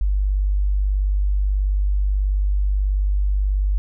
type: tone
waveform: sine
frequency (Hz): 49.22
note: G1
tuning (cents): +8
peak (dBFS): -16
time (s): 0.01-3.78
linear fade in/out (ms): 0
effects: none